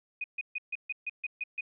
sine tone bursts, 2489 Hz, D#7, in tune, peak -31 dBFS, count 9, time 0.21-1.609 s, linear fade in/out 5 ms, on 31 ms, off 140 ms, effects none

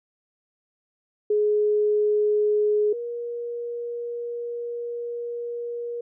sine tone pair in turn, 420 / 475.2 Hz, G#4 / A#4, +19 / +33 cents, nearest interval major second, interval 214 cents, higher second, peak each -18 / -28 dBFS, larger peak first, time 1.3-2.93 / 2.93-6.01 s, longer second, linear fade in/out 5 ms, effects none

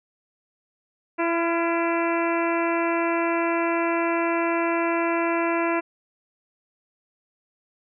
harmonic tone with a mistuned harmonic, 336 Hz, E4, 33 cents sharp, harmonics 1 / 2 / 3 / 4 / 5 / 6 / 7 / 8, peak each -24 / -27 / -28 / -32 / -34 / -35 / -33 / -36 dBFS, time 1.18-5.81 s, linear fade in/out 20 ms, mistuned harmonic 4, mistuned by +39 cents, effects none

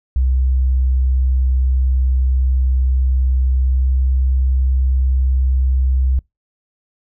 sine tone with pitch glide, 64.4 to 64.89 Hz, C2 to C2, -27 to -14 cents, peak -12 dBFS, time 0.16-6.19 s, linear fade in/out 0 ms, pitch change +13 cents, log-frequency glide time 3.71-3.88 s, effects noise-tail reverb RT60 0.2 s tail -26 dB re dry

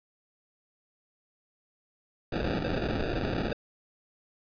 violet noise with sample-and-hold, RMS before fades -30 dBFS, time 2.32-3.53 s, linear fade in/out 2 ms, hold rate 1050 Hz, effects resampled to 11025 Hz

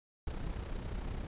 brown noise with amplitude modulation, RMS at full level -36 dBFS, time 0.27-1.27 s, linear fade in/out 2 ms, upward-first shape sine, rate 31.1 Hz, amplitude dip 55%, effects resampled to 8000 Hz

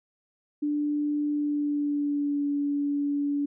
sine tone with pitch glide, 294.6 to 286.7 Hz, D4 to D4, +6 to -42 cents, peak -24 dBFS, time 0.62-3.46 s, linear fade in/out 10 ms, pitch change -48 cents, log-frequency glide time 1.3-2.47 s, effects none

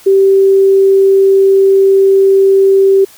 sine tone, 388.9 Hz, G4, 14 cents flat, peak -4 dBFS, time 0.06-3.05 s, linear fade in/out 10 ms, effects white hiss -40 dBFS RMS until 3.17 s

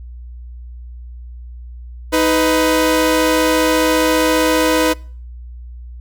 sawtooth tone pair together, 314.3 / 498.9 Hz, D#4 / B4, +18 / +17 cents, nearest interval minor sixth, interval 799 cents, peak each -11 dBFS, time 2.12-4.94 s, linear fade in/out 20 ms, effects noise-tail reverb RT60 0.5 s tail -26 dB re dry + added 60 Hz sine -30 dBFS peak until 6 s

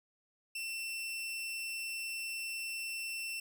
sawtooth tone with amplitude modulation, 2690 Hz, E7, 34 cents sharp, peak -33 dBFS, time 0.55-3.4 s, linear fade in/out 5 ms, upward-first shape sine, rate 216 Hz, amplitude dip 25%, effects none

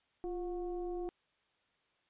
sine tone with frequency modulation, 349.8 Hz, F4, 3 cents sharp, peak -36 dBFS, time 0.24-1.09 s, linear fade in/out 0 ms, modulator 374 Hz, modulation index 0.62, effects white hiss -75 dBFS RMS until 2.09 s + resampled to 8000 Hz

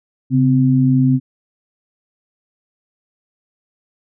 sine tone pair together, 135.4 / 257.9 Hz, C#3 / C4, -40 / -25 cents, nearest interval major seventh, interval 1115 cents, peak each -13 dBFS, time 0.3-1.2 s, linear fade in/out 50 ms, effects none

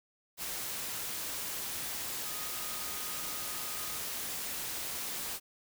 sine tone in noise, 1244.5 Hz, D#6, in tune, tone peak -49 dBFS, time 2.22-4.01 s, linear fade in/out 50 ms, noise white, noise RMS -38 dBFS, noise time 0.37-5.4 s, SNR -14 dB, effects none

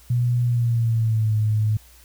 sine tone with pitch glide, 121.6 to 107.71 Hz, B2 to A2, -26 to -36 cents, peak -17 dBFS, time 0.1-1.77 s, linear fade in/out 5 ms, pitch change -210 cents, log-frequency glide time 0.44-1.36 s, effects added 60 Hz sine -50 dBFS peak until 2.04 s + white hiss -52 dBFS RMS until 2.04 s

